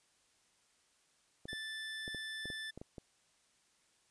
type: clicks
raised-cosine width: 2 ms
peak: -33 dBFS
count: 9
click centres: 1.455 / 1.531 / 2.079 / 2.147 / 2.456 / 2.502 / 2.776 / 2.815 / 2.982 s
type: tone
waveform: 25% pulse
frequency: 1760 Hz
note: A6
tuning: in tune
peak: -37 dBFS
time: 1.48-2.71 s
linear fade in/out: 10 ms
effects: white hiss -72 dBFS RMS until 4.1 s + resampled to 22050 Hz